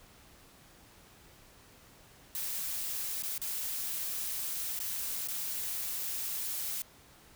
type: noise with dropouts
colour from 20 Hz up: blue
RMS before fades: -36 dBFS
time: 2.35-6.82 s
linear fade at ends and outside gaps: 1 ms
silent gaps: 3.223-3.235 / 3.38-3.416 / 4.791-4.801 / 5.274-5.284 s
effects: pink hiss -58 dBFS RMS until 7.35 s